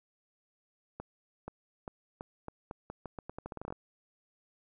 accelerating click train, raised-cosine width 1 ms, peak -26 dBFS, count 19, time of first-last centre 1-3.725 s, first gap 480 ms, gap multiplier 0.83, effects none

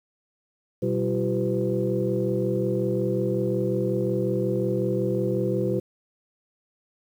sine tone cluster, 122.7 / 192 / 341 / 386.5 / 505 Hz, B2 / G3 / F4 / G4 / B4, -11 / -36 / -41 / -24 / +39 cents, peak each -28 dBFS, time 0.82-5.8 s, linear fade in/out 10 ms, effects tanh soft clip ceiling -11 dBFS + 9-bit

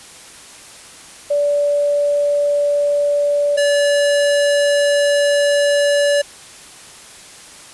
sine / square tone pair in turn, 579 / 575.3 Hz, D5 / D5, -25 / -36 cents, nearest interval unison, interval 11 cents, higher first, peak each -13 dBFS, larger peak neither, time 1.3-3.57 / 3.57-6.22 s, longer second, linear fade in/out 10 ms, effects white hiss -39 dBFS RMS until 7.73 s + resampled to 24000 Hz

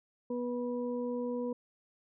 harmonic tone, 244.2 Hz, B3, 19 cents flat, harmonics 1 / 2 / 4, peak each -35 / -35 / -47 dBFS, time 0.3-1.53 s, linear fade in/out 5 ms, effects none

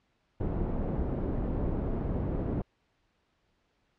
pink low-pass noise, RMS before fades -31 dBFS, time 0.4-2.62 s, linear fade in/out 5 ms, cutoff 470 Hz, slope 12 dB/octave, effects pink hiss -73 dBFS RMS until 3.98 s + low-pass 4000 Hz 12 dB/octave

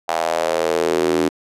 square tone with high-pass filter sweep, 40.96 Hz, E1, 10 cents flat, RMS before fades -19 dBFS, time 0.08-1.29 s, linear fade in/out 10 ms, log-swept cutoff 740 to 310 Hz, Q 3.8, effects low-pass 11000 Hz 12 dB/octave

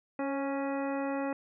harmonic tone with a mistuned harmonic, 277.2 Hz, C#4, in tune, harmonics 1 / 2 / 3 / 4 / 5 / 6 / 7 / 9, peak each -33 / -35 / -39 / -44 / -45 / -50 / -46 / -49 dBFS, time 0.19-1.33 s, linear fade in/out 2 ms, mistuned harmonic 2, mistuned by -25 cents, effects none

